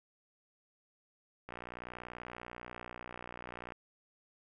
click train, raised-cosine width 0.5 ms, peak -29 dBFS, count 136, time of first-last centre 1.49-3.721 s, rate 60.5 Hz, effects none

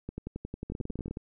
two click trains, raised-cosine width 3 ms, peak -23 / -23 dBFS, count 13 / 9, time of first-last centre 0.09-1.171 / 0.7-1.11 s, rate 11.1 / 19.5 Hz, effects none

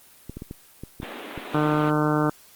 clicks, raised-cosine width 3 ms, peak -21 dBFS, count 8, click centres 0.296 / 0.37 / 0.421 / 0.511 / 0.836 / 1.001 / 1.031 / 1.377 s
pink band-pass noise, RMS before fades -37 dBFS, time 1.02-1.9 s, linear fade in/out 0 ms, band 230 to 3700 Hz, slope 48 dB/octave
harmonic tone, 151.2 Hz, D#3, 49 cents flat, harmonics 1 / 2 / 3 / 4 / 5 / 6 / 7 / 8 / 9 / 10, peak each -25 / -23 / -28 / -30 / -33 / -32 / -34 / -31 / -32 / -35 dBFS, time 1.54-2.3 s, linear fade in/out 5 ms
effects white hiss -52 dBFS RMS until 2.55 s + Opus 24 kbps

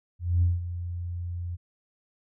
sine tone with ADSR envelope, 87.31 Hz, F2, in tune, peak -17 dBFS, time 0.19-1.57 s, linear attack 230 ms, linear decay 180 ms, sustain -13 dB, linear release 27 ms, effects tanh soft clip ceiling -14 dBFS

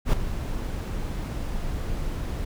brown noise with ADSR envelope, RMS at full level -17 dBFS, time 0.05-2.45 s, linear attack 82 ms, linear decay 4 ms, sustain -12 dB, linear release 8 ms, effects none

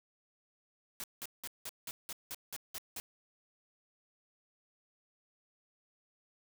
white noise bursts, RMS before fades -42 dBFS, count 10, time 1-3 s, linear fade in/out 0 ms, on 38 ms, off 180 ms, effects none

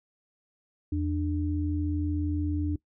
sine tone pair together, 83.7 / 297.2 Hz, E2 / D4, +27 / +21 cents, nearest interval octave + minor seventh, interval 2194 cents, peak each -28 / -29 dBFS, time 0.92-2.76 s, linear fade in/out 5 ms, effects noise-tail reverb RT60 0.1 s tail -20 dB re dry

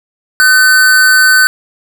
square tone with amplitude modulation, 1518 Hz, F#6, 44 cents sharp, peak -3 dBFS, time 0.4-1.47 s, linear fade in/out 0 ms, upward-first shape sine, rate 280 Hz, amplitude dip 45%, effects none

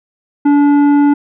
triangle tone with tanh clipping, 288.1 Hz, D4, 33 cents flat, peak -8 dBFS, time 0.45-1.14 s, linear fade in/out 10 ms, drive 14 dB, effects none

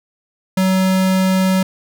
square tone, 188.2 Hz, F#3, 30 cents sharp, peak -13 dBFS, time 0.57-1.63 s, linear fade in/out 5 ms, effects none

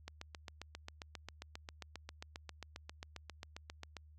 click train, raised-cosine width 0.2 ms, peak -28 dBFS, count 30, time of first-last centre 0.08-3.967 s, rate 7.46 Hz, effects added 76 Hz sine -57 dBFS peak until 4.18 s

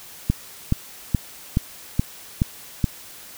click train, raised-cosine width 5 ms, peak -5 dBFS, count 7, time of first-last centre 0.3-2.842 s, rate 2.36 Hz, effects white hiss -42 dBFS RMS until 3.37 s

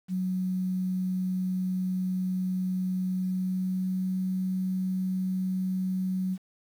sine tone with pitch glide, 185 to 186.5 Hz, F#3 to F#3, 0 to +14 cents, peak -26 dBFS, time 0.08-6.38 s, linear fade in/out 50 ms, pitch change +14 cents, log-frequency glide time 3.05-4.17 s, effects 9-bit

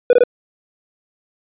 triangle tone bursts, 491 Hz, B4, 10 cents flat, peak -5 dBFS, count 3, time 0.1-0.237 s, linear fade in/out 2 ms, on 31 ms, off 22 ms, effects resampled to 8000 Hz

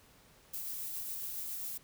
violet noise with tremolo, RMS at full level -39 dBFS, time 0.53-1.78 s, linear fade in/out 10 ms, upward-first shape triangle, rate 7.3 Hz, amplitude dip 25%, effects pink hiss -62 dBFS RMS until 1.83 s

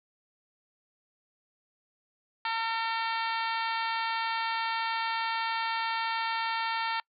harmonic tone, 453.6 Hz, A#4, 47 cents flat, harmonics 2 / 3 / 4 / 5 / 6 / 7 / 8 / 9 / 10, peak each -31 / -35 / -37 / -39 / -41 / -42 / -43 / -44 / -45 dBFS, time 2.45-7 s, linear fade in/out 2 ms, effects noise-tail reverb RT60 0.1 s tail -26 dB re dry

